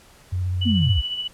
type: tone with vibrato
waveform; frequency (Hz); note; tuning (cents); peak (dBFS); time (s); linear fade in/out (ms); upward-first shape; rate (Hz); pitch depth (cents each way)
sine; 91; F#2; -28; -21; 0.32-0.97; 10; sine; 15; 31
type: tone with tremolo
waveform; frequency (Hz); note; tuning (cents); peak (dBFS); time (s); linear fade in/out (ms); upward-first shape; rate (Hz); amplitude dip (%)
sine; 2960; F#7; 0; -23; 0.61-1.28; 10; sine; 14; 50
type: linear sweep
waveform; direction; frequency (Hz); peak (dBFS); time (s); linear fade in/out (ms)
sine; down; 250 to 50.1; -17; 0.65-1.02; 20
effects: pink hiss -51 dBFS RMS until 1.33 s + low-pass 12000 Hz 12 dB/octave